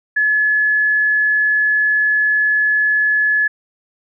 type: tone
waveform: sine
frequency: 1709 Hz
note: G#6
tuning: 49 cents sharp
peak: -12 dBFS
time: 0.16-3.48 s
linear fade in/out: 10 ms
effects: none